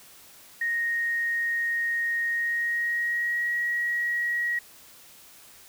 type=tone with pitch glide; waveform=sine; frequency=1864.7 to 1905 Hz; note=A#6 to A#6; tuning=0 to +37 cents; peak=-24 dBFS; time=0.61-4.59 s; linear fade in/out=5 ms; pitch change=+37 cents; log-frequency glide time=2.29-3.52 s; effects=white hiss -51 dBFS RMS until 5.68 s